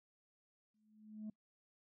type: tone with exponential growth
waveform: sine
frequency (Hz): 214.5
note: A3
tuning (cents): -44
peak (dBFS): -39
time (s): 0.74-1.3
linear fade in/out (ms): 5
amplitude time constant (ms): 120
effects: noise-tail reverb RT60 0.1 s tail -26 dB re dry + tanh soft clip ceiling -41 dBFS